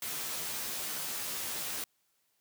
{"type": "noise with comb filter", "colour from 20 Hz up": "white", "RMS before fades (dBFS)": -37, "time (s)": [0.02, 1.84], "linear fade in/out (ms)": 2, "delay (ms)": 13, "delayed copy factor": 0.95, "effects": ["white hiss -75 dBFS RMS until 2.4 s", "high-pass 100 Hz 12 dB/octave"]}